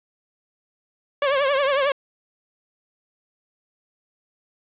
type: tone with vibrato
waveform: sawtooth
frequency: 554.4 Hz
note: C#5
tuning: in tune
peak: -14 dBFS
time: 1.22-1.92 s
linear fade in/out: 2 ms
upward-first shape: triangle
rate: 11 Hz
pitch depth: 110 cents each way
effects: resampled to 8000 Hz + 7-bit